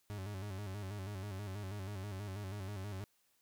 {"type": "tone with vibrato", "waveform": "40% pulse", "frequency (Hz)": 99, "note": "G2", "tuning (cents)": 18, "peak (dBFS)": -40, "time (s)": [0.1, 3.04], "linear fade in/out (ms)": 0, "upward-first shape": "square", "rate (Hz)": 6.2, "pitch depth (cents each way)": 78, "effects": ["white hiss -75 dBFS RMS until 3.41 s"]}